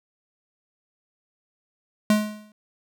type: tone with exponential decay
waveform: square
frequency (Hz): 211.8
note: G#3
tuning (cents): +34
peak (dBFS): -14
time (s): 2.1-2.52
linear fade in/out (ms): 2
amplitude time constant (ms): 90
effects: none